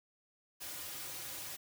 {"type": "noise with comb filter", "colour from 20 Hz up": "white", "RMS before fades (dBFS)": -44, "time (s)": [0.6, 1.57], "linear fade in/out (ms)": 20, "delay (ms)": 4.5, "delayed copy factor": -0.75, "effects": []}